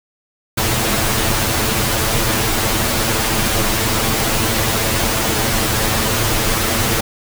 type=noise with comb filter; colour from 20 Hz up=pink; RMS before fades=-17 dBFS; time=0.57-7.01 s; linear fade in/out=10 ms; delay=9 ms; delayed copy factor=+0.9; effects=none